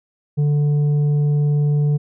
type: tone with tanh clipping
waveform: sine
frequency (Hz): 146.83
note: D3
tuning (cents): 0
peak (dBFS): -15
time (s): 0.37-1.98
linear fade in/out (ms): 20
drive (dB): 5
effects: none